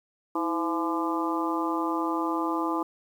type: harmonic tone with a mistuned harmonic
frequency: 170.3 Hz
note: F3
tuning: 43 cents flat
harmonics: 2 / 3 / 4 / 5 / 6 / 7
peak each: -28 / -37 / -38 / -33 / -32 / -33 dBFS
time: 0.35-2.83 s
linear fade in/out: 5 ms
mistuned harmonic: 2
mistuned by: -81 cents
effects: 9-bit